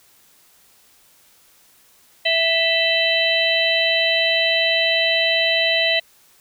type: harmonic tone with a mistuned harmonic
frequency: 659.3 Hz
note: E5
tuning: in tune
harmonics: 1 / 3 / 4 / 5 / 6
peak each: -22 / -22 / -22 / -22 / -22 dBFS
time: 2.25-6 s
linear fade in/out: 10 ms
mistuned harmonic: 5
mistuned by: -120 cents
effects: white hiss -54 dBFS RMS until 6.4 s